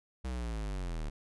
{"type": "linear sweep", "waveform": "square", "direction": "down", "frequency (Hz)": [65.41, 35.99], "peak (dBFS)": -35, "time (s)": [0.24, 1.1], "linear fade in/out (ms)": 10, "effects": ["resampled to 24000 Hz"]}